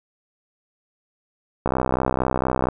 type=click train; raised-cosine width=1 ms; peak=-6 dBFS; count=67; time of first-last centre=1.66-2.686 s; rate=64.3 Hz; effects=none